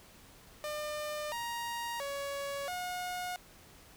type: tone with pitch steps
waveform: sawtooth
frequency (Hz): 601 / 940 / 561 / 722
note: D5 / A#5 / C#5 / F#5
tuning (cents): +40 / +14 / +21 / -43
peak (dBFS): -32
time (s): 0.64-3.36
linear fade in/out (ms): 0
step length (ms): 680
effects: pink hiss -57 dBFS RMS until 3.96 s